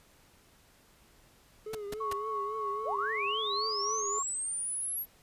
triangle tone with vibrato, 421 Hz, G#4, 24 cents sharp, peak -35 dBFS, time 1.66-4.19 s, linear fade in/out 5 ms, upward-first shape triangle, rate 3.6 Hz, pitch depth 95 cents each way
pink noise bursts, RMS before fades -38 dBFS, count 3, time 1.73-2.13 s, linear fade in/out 5 ms, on 20 ms, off 170 ms
sine tone with tremolo, 1108 Hz, C#6, 1 cent flat, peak -31 dBFS, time 2-4.23 s, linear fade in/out 10 ms, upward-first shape triangle, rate 3.3 Hz, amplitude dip 45%
sine linear sweep, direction up, 380 to 11730 Hz, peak -32 dBFS, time 2.83-5.06 s, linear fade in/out 50 ms
effects pink hiss -62 dBFS RMS until 5.22 s + resampled to 32000 Hz

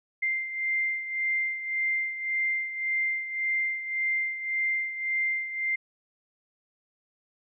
sine beating tone pair, 2093 / 2094.8 Hz, C7 / C7, 0 / +1 cents, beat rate 1.8 Hz, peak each -27 / -33 dBFS, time 0.22-5.76 s, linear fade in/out 10 ms, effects none

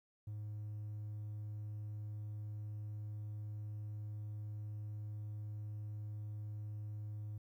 triangle tone, 105.5 Hz, G#2, 28 cents sharp, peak -39 dBFS, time 0.27-7.38 s, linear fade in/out 5 ms, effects tanh soft clip ceiling -36 dBFS + 13-bit

